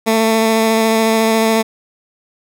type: tone with vibrato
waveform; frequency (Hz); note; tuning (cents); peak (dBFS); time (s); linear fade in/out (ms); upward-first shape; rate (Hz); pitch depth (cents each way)
15% pulse; 222.8; A3; +22; -5; 0.06-1.63; 20; square; 14; 10
effects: none